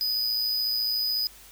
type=tone with amplitude modulation; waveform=square; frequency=4978 Hz; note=D#8; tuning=in tune; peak=-23 dBFS; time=0.01-1.27 s; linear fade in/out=0 ms; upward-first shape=sine; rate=114 Hz; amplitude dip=40%; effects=added 50 Hz sine -56 dBFS peak until 1.51 s + white hiss -50 dBFS RMS until 1.51 s